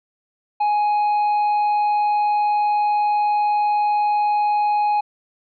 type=tone; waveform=triangle; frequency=834 Hz; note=G#5; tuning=7 cents sharp; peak=-14 dBFS; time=0.6-5.01 s; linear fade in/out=10 ms; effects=resampled to 11025 Hz